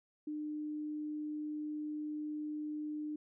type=tone; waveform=sine; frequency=301.8 Hz; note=D4; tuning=47 cents sharp; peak=-37 dBFS; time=0.27-3.16 s; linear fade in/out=5 ms; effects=none